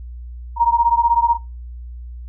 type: beating tone pair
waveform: sine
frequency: 932.3 / 948.3 Hz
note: A#5 / A#5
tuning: 0 / +29 cents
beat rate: 16 Hz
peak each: -15 dBFS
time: 0.56-1.38 s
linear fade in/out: 50 ms
effects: noise-tail reverb RT60 0.3 s tail -22 dB re dry + added 60 Hz sine -30 dBFS peak until 2.28 s